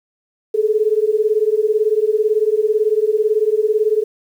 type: beating tone pair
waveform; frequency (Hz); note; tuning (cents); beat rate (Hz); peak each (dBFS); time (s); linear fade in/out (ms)
sine; 421.3 / 439.3; G#4 / A4; +25 / -3; 18; -16; 0.54-4.04; 10
effects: 8-bit